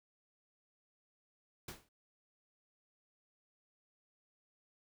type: noise with exponential decay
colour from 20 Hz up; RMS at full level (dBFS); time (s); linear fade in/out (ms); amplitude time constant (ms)
pink; -42; 1.68-1.89; 5; 45
effects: none